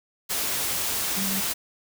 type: tone in noise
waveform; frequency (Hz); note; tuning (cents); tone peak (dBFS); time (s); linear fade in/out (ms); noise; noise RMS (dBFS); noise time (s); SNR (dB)
sine; 194.2; G3; -16; -29; 1.16-1.41; 20; white; -27; 0.29-1.54; -5
effects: none